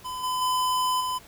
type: tone with level steps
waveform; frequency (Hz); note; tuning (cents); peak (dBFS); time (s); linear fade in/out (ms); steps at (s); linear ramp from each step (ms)
square; 1011; B5; +40; -32 / -26 / -23 / -27; 0.04-1.19; 20; 0.23 / 0.41 / 1; 10
effects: pink hiss -50 dBFS RMS until 1.27 s